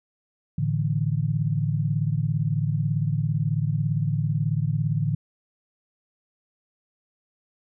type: chord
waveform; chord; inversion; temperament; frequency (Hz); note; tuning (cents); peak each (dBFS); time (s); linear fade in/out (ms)
sine; A suspended fourth; none; equal; 110 / 146.83 / 164.81; A2 / D3 / E3; 0 / 0 / 0; -26 / -24 / -28; 0.58-5.15; 5
effects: none